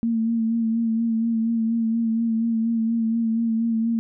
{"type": "tone with vibrato", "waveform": "sine", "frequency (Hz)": 227.4, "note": "A#3", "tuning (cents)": -43, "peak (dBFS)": -19, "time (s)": [0.03, 3.99], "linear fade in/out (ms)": 0, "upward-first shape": "sine", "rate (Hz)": 4.2, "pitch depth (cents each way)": 33, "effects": []}